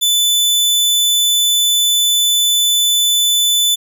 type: tone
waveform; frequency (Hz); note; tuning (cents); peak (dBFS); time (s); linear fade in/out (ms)
sawtooth; 3500; A7; -10; -8; 0.01-3.76; 20
effects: none